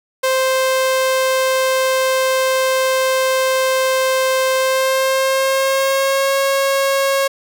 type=tone with pitch glide; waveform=sawtooth; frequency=523 to 546.8 Hz; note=C5 to C#5; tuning=-1 to -24 cents; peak=-10 dBFS; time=0.23-7.28 s; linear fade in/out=10 ms; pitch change=+77 cents; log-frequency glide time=4.56-6.37 s; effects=8-bit